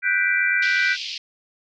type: chord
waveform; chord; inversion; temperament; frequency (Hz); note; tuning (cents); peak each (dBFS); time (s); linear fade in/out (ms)
sine; G major seventh; third; equal; 1480 / 1568 / 1975.5 / 2349; F#6 / G6 / B6 / D7; 0 / 0 / 0 / 0; -23; 0.02-0.97; 50
type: band-pass noise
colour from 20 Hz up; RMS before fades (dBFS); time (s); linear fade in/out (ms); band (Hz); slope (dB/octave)
white; -31; 0.62-1.18; 5; 2400 to 5100; 48
effects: none